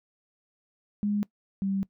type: tone pair in turn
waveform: sine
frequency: 206.2 / 194.9 Hz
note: G#3 / G3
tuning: -12 / -10 cents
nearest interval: minor second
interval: 98 cents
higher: first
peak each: -24 / -25 dBFS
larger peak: first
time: 1.03-1.23 / 1.62-1.83 s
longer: second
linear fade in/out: 0 ms
effects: noise-tail reverb RT60 0.1 s tail -21 dB re dry